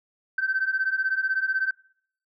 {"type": "beating tone pair", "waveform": "sine", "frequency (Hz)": [1534, 1550], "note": ["G6", "G6"], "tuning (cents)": [-38, -20], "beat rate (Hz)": 16, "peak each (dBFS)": [-26, -24], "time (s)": [0.38, 1.71], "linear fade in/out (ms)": 5, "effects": ["noise-tail reverb RT60 0.6 s tail -23 dB re dry", "tanh soft clip ceiling -16 dBFS"]}